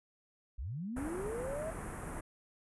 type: linear sweep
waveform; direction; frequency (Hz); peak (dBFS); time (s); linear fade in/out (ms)
sine; up; 45.35 to 659.3; -37; 0.58-1.71; 10
type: band-stop noise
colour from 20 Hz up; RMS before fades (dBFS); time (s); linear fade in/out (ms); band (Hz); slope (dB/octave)
pink; -42; 0.96-2.21; 10; 1800 to 10000; 24
effects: resampled to 24000 Hz

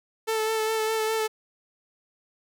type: tone with vibrato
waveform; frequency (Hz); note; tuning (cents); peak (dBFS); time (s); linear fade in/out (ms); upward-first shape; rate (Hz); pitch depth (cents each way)
sawtooth; 440; A4; 0; -20; 0.27-1.28; 20; sine; 4.9; 21
effects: none

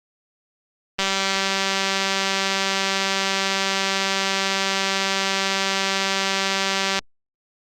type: click train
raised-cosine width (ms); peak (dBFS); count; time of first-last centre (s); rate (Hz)
0.2; -4; 1165; 0.99-6.99; 194
effects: Opus 24 kbps

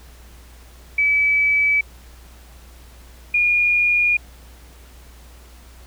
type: tone pair in turn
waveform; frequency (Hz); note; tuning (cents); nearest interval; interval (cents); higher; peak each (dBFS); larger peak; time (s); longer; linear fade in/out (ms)
sine; 2295 / 2431; D7 / D#7; -40 / -41; minor second; 99; second; -14; neither; 0.98-1.81 / 3.34-4.17; neither; 5
effects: added 60 Hz sine -42 dBFS peak until 5.86 s + pink hiss -49 dBFS RMS until 5.86 s

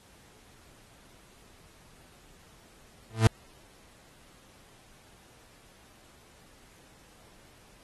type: tone with exponential growth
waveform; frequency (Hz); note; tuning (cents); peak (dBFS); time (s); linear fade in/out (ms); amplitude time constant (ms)
40% pulse; 111.5; A2; +23; -13; 3.1-3.27; 0; 35
effects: pink hiss -58 dBFS RMS until 7.83 s + AAC 32 kbps

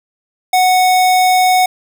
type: tone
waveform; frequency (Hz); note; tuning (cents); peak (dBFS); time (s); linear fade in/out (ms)
square; 738; F#5; -5; -9; 0.53-1.66; 5
effects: none

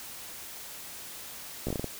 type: slowing click train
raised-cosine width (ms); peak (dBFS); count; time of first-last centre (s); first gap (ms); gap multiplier
2; -18; 7; 1.67-1.843; 15; 1.26
effects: white hiss -43 dBFS RMS until 1.99 s

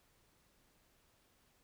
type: silence
effects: pink hiss -72 dBFS RMS until 1.63 s

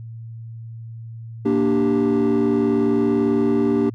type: chord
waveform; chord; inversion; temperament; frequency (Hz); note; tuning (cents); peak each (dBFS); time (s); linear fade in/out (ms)
triangle; G minor; first; equal; 233.1 / 293.7 / 392; Bb3 / D4 / G4; 0 / 0 / 0; -17; 1.45-3.9; 10
effects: tanh soft clip ceiling -10 dBFS + added 114 Hz sine -32 dBFS peak until 3.94 s

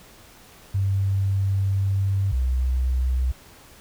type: tone pair in turn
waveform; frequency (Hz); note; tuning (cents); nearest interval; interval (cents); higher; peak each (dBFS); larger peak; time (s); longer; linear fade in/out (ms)
sine; 97.6 / 63.77; G2 / C2; -7 / -44; perfect fifth; 737; first; -19; neither; 0.74-2.32 / 2.32-3.32; first; 10
effects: pink hiss -49 dBFS RMS until 3.8 s

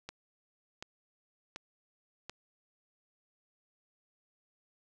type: click train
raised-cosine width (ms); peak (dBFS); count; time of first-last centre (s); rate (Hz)
0.2; -24; 4; 0.09-2.296; 1.36
effects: none

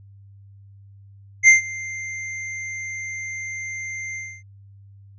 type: tone with ADSR envelope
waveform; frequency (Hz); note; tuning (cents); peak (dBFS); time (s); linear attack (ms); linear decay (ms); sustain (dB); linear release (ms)
square; 2093; C7; 0; -7; 1.43-4.43; 50; 130; -22; 270
effects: added 99 Hz sine -44 dBFS peak until 5.18 s + resampled to 16000 Hz

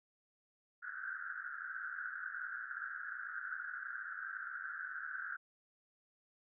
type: band-pass noise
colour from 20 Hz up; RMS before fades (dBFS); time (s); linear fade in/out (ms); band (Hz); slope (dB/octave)
white; -44; 0.82-5.37; 20; 1400 to 1600; 96
effects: none

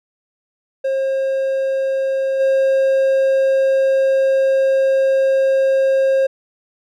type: tone with level steps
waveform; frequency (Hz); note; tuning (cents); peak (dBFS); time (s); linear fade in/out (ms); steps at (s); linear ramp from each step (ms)
triangle; 536; C5; +42; -14 / -10; 0.84-6.27; 10; 2.39; 20
effects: none

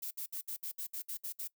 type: noise bursts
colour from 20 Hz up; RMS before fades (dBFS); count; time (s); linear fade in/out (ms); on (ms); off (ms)
violet; -40; 10; 0.02-1.478; 10; 90; 62
effects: noise-tail reverb RT60 0.1 s tail -21 dB re dry

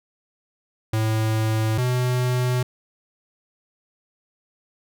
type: tone pair in turn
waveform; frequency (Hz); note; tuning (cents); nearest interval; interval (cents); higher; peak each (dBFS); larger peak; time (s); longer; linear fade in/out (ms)
square; 110 / 125.3; A2 / B2; 0 / +25; major second; 225; second; -20; neither; 0.93-1.78 / 1.78-2.63; neither; 5
effects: none

